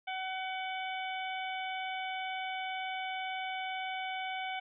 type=harmonic tone with a mistuned harmonic; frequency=753 Hz; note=F#5; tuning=30 cents sharp; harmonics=1 / 2 / 3 / 4 / 5; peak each=-37 / -44 / -41 / -45 / -49 dBFS; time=0.07-4.6 s; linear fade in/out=10 ms; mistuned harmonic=5; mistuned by=-120 cents; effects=none